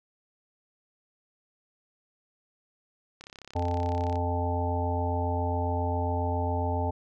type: click train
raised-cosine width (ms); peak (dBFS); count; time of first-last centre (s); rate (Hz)
0.2; -27; 33; 3.21-4.157; 33.8
type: harmonic tone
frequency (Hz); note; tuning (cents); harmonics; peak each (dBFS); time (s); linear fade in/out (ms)
87.31; F2; 0; 1 / 3 / 5 / 7 / 9 / 10; -28 / -35 / -36 / -35 / -35 / -34; 3.55-6.91; 10
effects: none